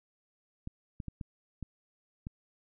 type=clicks; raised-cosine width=5 ms; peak=-26 dBFS; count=6; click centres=0.674 / 1.002 / 1.083 / 1.212 / 1.627 / 2.269 s; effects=none